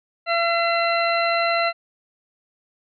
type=harmonic tone; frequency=678 Hz; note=E5; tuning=49 cents sharp; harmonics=1 / 2 / 3 / 4 / 6; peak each=-21 / -24 / -26 / -27 / -29 dBFS; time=0.26-1.73 s; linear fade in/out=50 ms; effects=none